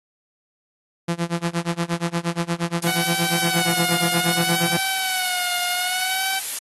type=tone with tremolo; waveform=sawtooth; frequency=170.2 Hz; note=F3; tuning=44 cents flat; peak=-15 dBFS; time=1.08-4.77 s; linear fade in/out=5 ms; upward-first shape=sine; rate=8.5 Hz; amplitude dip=95%
type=noise; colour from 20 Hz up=blue; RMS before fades=-25 dBFS; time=2.82-6.59 s; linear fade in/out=5 ms
type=tone with vibrato; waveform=10% pulse; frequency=740 Hz; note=F#5; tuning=in tune; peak=-14 dBFS; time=2.86-6.4 s; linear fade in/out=20 ms; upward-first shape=sine; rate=0.64 Hz; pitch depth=67 cents each way
effects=AAC 32 kbps